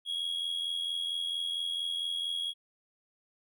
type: tone with amplitude modulation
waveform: triangle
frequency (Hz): 3309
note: G#7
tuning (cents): -7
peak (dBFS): -27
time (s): 0.05-2.54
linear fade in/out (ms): 50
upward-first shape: sine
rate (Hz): 84.4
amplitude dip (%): 60
effects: none